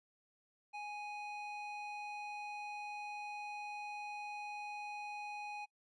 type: tone with band-pass filter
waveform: square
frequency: 830.6 Hz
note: G#5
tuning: in tune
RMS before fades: -45 dBFS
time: 0.73-5.66 s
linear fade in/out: 20 ms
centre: 1700 Hz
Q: 6.1
effects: noise-tail reverb RT60 0.1 s tail -23 dB re dry + resampled to 24000 Hz